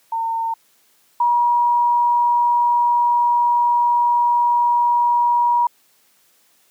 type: tone pair in turn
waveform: sine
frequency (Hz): 910 / 957.9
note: A#5 / A#5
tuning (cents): -42 / +47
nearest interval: minor second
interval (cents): 89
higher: second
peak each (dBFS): -19 / -13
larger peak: second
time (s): 0.12-0.54 / 1.2-5.67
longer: second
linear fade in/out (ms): 5
effects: white hiss -58 dBFS RMS until 6.7 s + high-pass 150 Hz 12 dB/octave